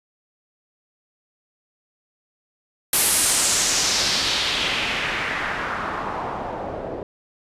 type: noise with low-pass filter sweep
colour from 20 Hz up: white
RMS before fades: -23 dBFS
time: 2.93-7.03 s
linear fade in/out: 2 ms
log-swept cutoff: 12000 to 520 Hz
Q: 2
effects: resampled to 32000 Hz